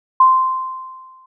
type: tone with exponential decay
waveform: sine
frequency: 1041 Hz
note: C6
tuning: 9 cents flat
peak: -5 dBFS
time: 0.2-1.26 s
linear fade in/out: 5 ms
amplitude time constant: 230 ms
effects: none